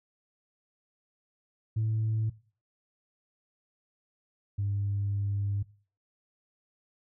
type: tone pair in turn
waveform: sine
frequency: 109.9 / 100.61 Hz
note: A2 / G2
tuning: -2 / +46 cents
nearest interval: major second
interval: 152 cents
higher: first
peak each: -24 / -26 dBFS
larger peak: first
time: 1.76-2.3 / 4.58-5.63 s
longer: second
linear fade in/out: 10 ms
effects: noise-tail reverb RT60 0.4 s tail -20 dB re dry + tanh soft clip ceiling -23 dBFS